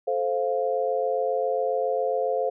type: chord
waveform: sine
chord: F major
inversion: first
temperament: just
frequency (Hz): 436.5 / 523.8 / 698.5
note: A4 / C5 / F5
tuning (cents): -14 / +2 / 0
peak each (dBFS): -28 / -25 / -28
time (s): 0.07-2.5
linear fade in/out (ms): 10
effects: none